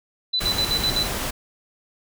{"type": "tone with tremolo", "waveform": "sine", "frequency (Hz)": 3996, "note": "B7", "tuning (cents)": 20, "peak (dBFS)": -19, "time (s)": [0.33, 1.08], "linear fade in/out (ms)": 10, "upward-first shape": "square", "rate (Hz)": 7.9, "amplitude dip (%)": 75}
{"type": "noise", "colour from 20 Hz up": "pink", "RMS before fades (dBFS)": -27, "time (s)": [0.4, 1.31], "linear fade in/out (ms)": 10}
{"effects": []}